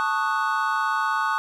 triangle chord, D# half-diminished seventh, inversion second, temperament equal, 880 / 1108.7 / 1244.5 / 1480 Hz, A5 / C#6 / D#6 / F#6, 0 / 0 / 0 / 0 cents, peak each -25 dBFS, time 0-1.38 s, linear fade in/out 0 ms, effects none

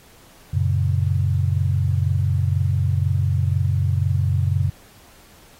sine chord, F# major, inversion none, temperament equal, 92.5 / 116.54 / 138.59 Hz, F#2 / A#2 / C#3, 0 / 0 / 0 cents, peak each -19 / -24 / -22 dBFS, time 0.53-4.7 s, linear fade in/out 10 ms, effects pink hiss -50 dBFS RMS until 5.59 s + AAC 48 kbps

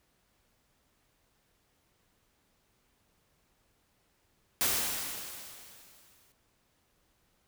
white noise with exponential decay, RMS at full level -27 dBFS, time 4.61-6.32 s, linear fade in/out 0 ms, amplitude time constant 370 ms, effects pink hiss -72 dBFS RMS until 7.47 s

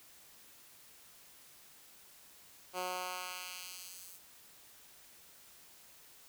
10% pulse tone with high-pass filter sweep, 182 Hz, F#3, 28 cents flat, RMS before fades -43 dBFS, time 2.73-4.2 s, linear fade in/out 50 ms, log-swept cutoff 410 to 11000 Hz, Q 0.77, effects white hiss -59 dBFS RMS until 6.28 s

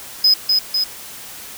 triangle tone with echo, 5050 Hz, D#8, 25 cents sharp, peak -8 dBFS, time 0.24-0.34 s, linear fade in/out 5 ms, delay 250 ms, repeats 2, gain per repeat -3 dB, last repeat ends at 0.84 s, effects white hiss -35 dBFS RMS until 1.57 s

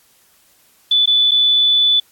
sine tone with dropouts, 3479 Hz, A7, 20 cents flat, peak -10 dBFS, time 0.91-2 s, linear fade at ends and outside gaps 5 ms, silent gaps 1.059-1.074 / 1.311-1.316 s, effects white hiss -54 dBFS RMS until 2.11 s + AAC 64 kbps

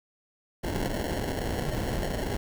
pink noise with sample-and-hold, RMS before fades -30 dBFS, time 0.63-2.37 s, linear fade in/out 10 ms, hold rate 1225 Hz, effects none

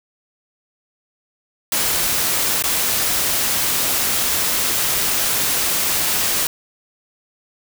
white noise with dropouts, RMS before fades -19 dBFS, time 1.72-6.47 s, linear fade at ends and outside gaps 2 ms, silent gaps 2.624-2.638 s, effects none

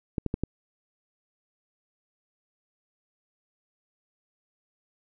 clicks, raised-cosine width 3 ms, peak -14 dBFS, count 4, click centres 0.182 / 0.263 / 0.341 / 0.436 s, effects none

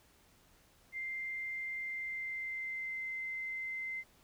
sine tone with pitch glide, 2093 to 2073 Hz, C7 to C7, 0 to -17 cents, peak -37 dBFS, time 0.92-4.04 s, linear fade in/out 50 ms, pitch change -17 cents, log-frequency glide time 1.79-3.08 s, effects pink hiss -66 dBFS RMS until 4.23 s

